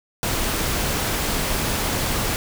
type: noise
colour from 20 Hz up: pink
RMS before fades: -23 dBFS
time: 0.23-2.36 s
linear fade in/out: 0 ms
effects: none